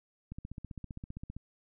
click train, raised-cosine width 5 ms, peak -29 dBFS, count 17, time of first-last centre 0.32-1.366 s, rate 15.3 Hz, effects none

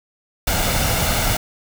pink noise with comb filter, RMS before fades -19 dBFS, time 0.47-1.37 s, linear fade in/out 5 ms, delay 1.4 ms, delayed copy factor +0.5, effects none

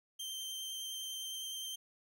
sawtooth tone with vibrato, 3136 Hz, G7, in tune, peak -37 dBFS, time 0.19-1.76 s, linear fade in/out 10 ms, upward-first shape triangle, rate 9.8 Hz, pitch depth 14 cents each way, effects none

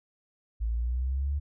sine exponential sweep, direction up, 54.3 to 73.2 Hz, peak -26 dBFS, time 0.6-1.4 s, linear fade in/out 20 ms, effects none

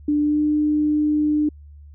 sine tone with pitch glide, 295.6 to 300.4 Hz, D4 to D4, +11 to +39 cents, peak -16 dBFS, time 0.08-1.49 s, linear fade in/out 5 ms, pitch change +28 cents, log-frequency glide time 0.21-0.41 s, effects added 73 Hz sine -40 dBFS peak until 1.94 s

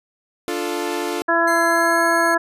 sawtooth chord, D minor, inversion none, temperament equal, 293.7 / 349.2 / 440 Hz, D4 / F4 / A4, 0 / 0 / 0 cents, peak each -24 / -21 / -23 dBFS, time 0.48-1.22 s, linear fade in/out 0 ms
harmonic tone, 335.7 Hz, E4, 32 cents sharp, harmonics 1 / 2 / 3 / 4 / 5, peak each -23 / -20 / -21 / -23 / -19 dBFS, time 1.28-2.38 s, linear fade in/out 10 ms
10% pulse tone with pitch glide, 2093 to 2159 Hz, C7 to C#7, 0 to -46 cents, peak -20 dBFS, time 1.47-2.35 s, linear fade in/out 10 ms, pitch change +54 cents, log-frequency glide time 1.69-2.05 s
effects resampled to 32000 Hz

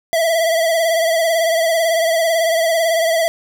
square tone with vibrato, 659.3 Hz, E5, in tune, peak -14 dBFS, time 0.13-3.28 s, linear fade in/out 0 ms, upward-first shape triangle, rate 18 Hz, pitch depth 61 cents each way, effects none

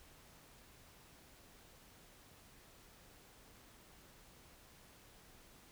silence, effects pink hiss -62 dBFS RMS until 5.71 s

